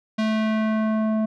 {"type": "tone with low-pass filter sweep", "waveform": "square", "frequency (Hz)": 218.2, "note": "A3", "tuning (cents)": -14, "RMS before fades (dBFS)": -22, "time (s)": [0.18, 1.26], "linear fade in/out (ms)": 10, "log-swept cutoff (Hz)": [4300, 730], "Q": 0.99, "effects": []}